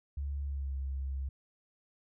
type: tone with pitch glide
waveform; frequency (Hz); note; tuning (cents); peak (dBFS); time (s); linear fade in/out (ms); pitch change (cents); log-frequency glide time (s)
sine; 70.5 to 67.47; C#2 to C#2; +30 to -46; -33; 0.17-1.29; 5; -76; 0.44-0.75
effects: none